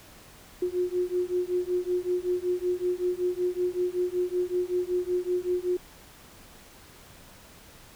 sine beating tone pair, 356.8 / 362.1 Hz, F4 / F#4, +37 / -37 cents, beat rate 5.3 Hz, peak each -28 dBFS, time 0.62-5.77 s, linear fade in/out 5 ms, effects pink hiss -51 dBFS RMS until 7.95 s

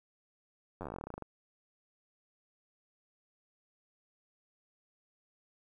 slowing click train, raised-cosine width 1 ms, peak -27 dBFS, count 19, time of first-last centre 0.81-1.223 s, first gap 10 ms, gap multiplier 1.09, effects 11-bit

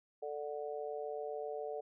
harmonic tone, 147.3 Hz, D3, 6 cents sharp, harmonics 3 / 4 / 5, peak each -41 / -43 / -45 dBFS, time 0.22-1.81 s, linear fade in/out 10 ms, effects none

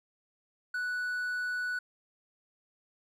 triangle tone, 1480 Hz, F#6, in tune, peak -29 dBFS, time 0.74-1.79 s, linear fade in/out 5 ms, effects none

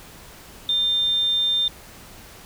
sine tone, 3600 Hz, A7, 39 cents sharp, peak -18 dBFS, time 0.69-1.68 s, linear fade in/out 2 ms, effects pink hiss -44 dBFS RMS until 2.45 s

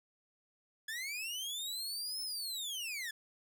sawtooth linear two-way sweep, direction up then down, 1691 to 5274 to 1691 Hz, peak -35 dBFS, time 0.88-3.11 s, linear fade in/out 5 ms, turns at 2.22 s, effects 12-bit

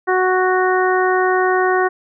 harmonic tone, 370 Hz, F#4, in tune, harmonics 1 / 2 / 3 / 4 / 5, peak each -16 / -19 / -21 / -22 / -23 dBFS, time 0.07-1.89 s, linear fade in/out 20 ms, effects none

